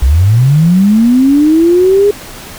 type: linear sweep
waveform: sine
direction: up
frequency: 57.7 to 415.3 Hz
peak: -4 dBFS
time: 0.02-2.11 s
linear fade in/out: 5 ms
effects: pink hiss -29 dBFS RMS until 2.58 s